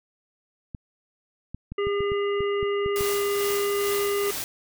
clicks, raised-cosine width 5 ms, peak -22 dBFS, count 10, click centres 0.748 / 1.546 / 1.72 / 1.87 / 2.006 / 2.119 / 2.406 / 2.629 / 2.861 / 3.009 s
harmonic tone, 404.5 Hz, G#4, 46 cents flat, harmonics 1 / 3 / 5 / 7, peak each -23 / -33 / -36 / -39 dBFS, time 1.78-4.31 s, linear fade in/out 5 ms
white noise with tremolo, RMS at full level -31 dBFS, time 2.96-4.44 s, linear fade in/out 0 ms, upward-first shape sine, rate 2.3 Hz, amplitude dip 40%
effects none

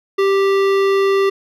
sine tone with hard clipping, 392 Hz, G4, in tune, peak -14 dBFS, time 0.18-1.3 s, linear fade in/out 10 ms, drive 16 dB, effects none

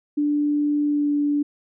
sine tone with pitch glide, 293.7 to 291 Hz, D4 to D4, 0 to -16 cents, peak -18 dBFS, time 0.17-1.43 s, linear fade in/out 10 ms, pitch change -16 cents, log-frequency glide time 0.85-1.11 s, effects none

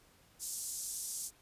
pink band-pass noise, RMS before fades -41 dBFS, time 0.39-1.31 s, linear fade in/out 50 ms, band 6300 to 11000 Hz, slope 24 dB/octave, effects pink hiss -65 dBFS RMS until 1.41 s + resampled to 32000 Hz

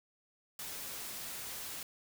white noise, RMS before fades -43 dBFS, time 0.59-1.83 s, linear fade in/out 2 ms, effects none

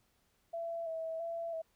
sine tone with vibrato, 660 Hz, E5, 2 cents sharp, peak -36 dBFS, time 0.53-1.62 s, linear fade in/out 10 ms, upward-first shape square, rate 1.5 Hz, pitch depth 28 cents each way, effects pink hiss -74 dBFS RMS until 1.75 s

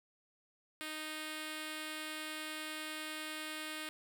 5% pulse tone with notch filter, 310 Hz, D#4, 6 cents flat, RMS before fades -43 dBFS, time 0.81-3.89 s, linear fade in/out 0 ms, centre 810 Hz, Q 1.6, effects none

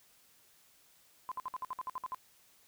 sine tone bursts, 1025 Hz, C6, 36 cents flat, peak -35 dBFS, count 11, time 1.29-2.146 s, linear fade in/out 0 ms, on 26 ms, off 57 ms, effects white hiss -65 dBFS RMS until 2.67 s

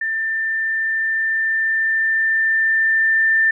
sine tone with level ramp, 1787 Hz, A6, 26 cents sharp, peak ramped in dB -19 to -12 dBFS, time 0.01-3.51 s, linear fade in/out 5 ms, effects none

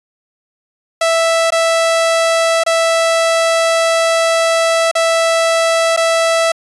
sawtooth tone with dropouts, 659.3 Hz, E5, in tune, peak -7 dBFS, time 1.01-6.52 s, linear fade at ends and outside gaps 5 ms, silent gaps 1.505-1.521 / 2.637-2.663 / 4.914-4.952 / 5.965-5.973 s, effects resampled to 24000 Hz

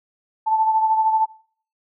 sine beating tone pair, 878 / 891 Hz, A5 / A5, -4 / +22 cents, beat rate 13 Hz, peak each -16 / -25 dBFS, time 0.46-1.26 s, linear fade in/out 20 ms, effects noise-tail reverb RT60 0.5 s tail -20 dB re dry

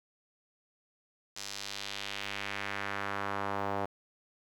sawtooth tone with band-pass filter sweep, 100 Hz, G2, 35 cents sharp, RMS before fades -37 dBFS, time 1.36-3.86 s, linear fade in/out 10 ms, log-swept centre 5700 to 770 Hz, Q 1.5, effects 10-bit

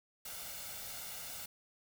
white noise with comb filter, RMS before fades -45 dBFS, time 0.25-1.46 s, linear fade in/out 5 ms, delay 1.4 ms, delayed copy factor +0.6, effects none

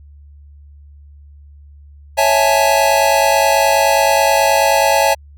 square chord, A major seventh, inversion first, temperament equal, 554.4 / 659.3 / 830.6 / 880 Hz, C#5 / E5 / G#5 / A5, 0 / 0 / 0 / 0 cents, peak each -17 dBFS, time 2.17-5.15 s, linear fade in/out 20 ms, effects added 72 Hz sine -38 dBFS peak until 5.37 s

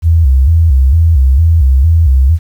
sine tone with vibrato, 73.8 Hz, D2, 9 cents sharp, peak -4 dBFS, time 0.02-2.39 s, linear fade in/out 50 ms, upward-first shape square, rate 2.2 Hz, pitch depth 190 cents each way, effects 7-bit

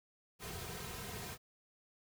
pink noise with comb filter, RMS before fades -45 dBFS, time 0.39-1.38 s, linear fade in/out 50 ms, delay 3.5 ms, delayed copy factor -0.75, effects none

